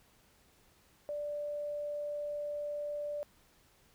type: tone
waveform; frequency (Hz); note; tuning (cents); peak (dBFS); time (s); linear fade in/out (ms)
sine; 587.3; D5; 0; -35; 1.09-3.23; 0
effects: pink hiss -66 dBFS RMS until 3.94 s